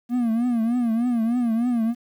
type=tone with vibrato; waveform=triangle; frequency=235.1 Hz; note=A#3; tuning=15 cents sharp; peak=-17 dBFS; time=0.09-1.95 s; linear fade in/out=50 ms; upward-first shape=triangle; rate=3.3 Hz; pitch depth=120 cents each way; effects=9-bit